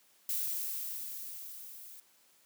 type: noise with level ramp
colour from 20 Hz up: violet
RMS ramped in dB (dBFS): -33 to -51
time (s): 0.29-2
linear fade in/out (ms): 2
effects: white hiss -66 dBFS RMS until 2.45 s + high-pass 150 Hz 12 dB/octave